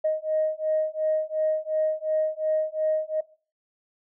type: beating tone pair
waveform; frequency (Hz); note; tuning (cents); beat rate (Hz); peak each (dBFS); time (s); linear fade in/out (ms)
sine; 622.3 / 625.1; D#5 / D#5; 0 / +8; 2.8; -25; 0.04-3.21; 10
effects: noise-tail reverb RT60 0.4 s tail -20 dB re dry + tanh soft clip ceiling -15 dBFS